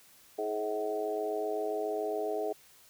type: harmonic tone with a mistuned harmonic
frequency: 107.4 Hz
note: A2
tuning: 41 cents flat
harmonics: 3 / 4 / 5 / 6 / 7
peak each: -41 / -33 / -44 / -36 / -39 dBFS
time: 0.38-2.53 s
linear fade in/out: 10 ms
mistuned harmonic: 4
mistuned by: -25 cents
effects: white hiss -59 dBFS RMS until 2.89 s